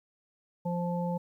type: harmonic tone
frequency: 174.61 Hz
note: F3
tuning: in tune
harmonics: 1 / 3 / 5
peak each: -30 / -35 / -37 dBFS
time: 0.65-1.18 s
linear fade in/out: 10 ms
effects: 11-bit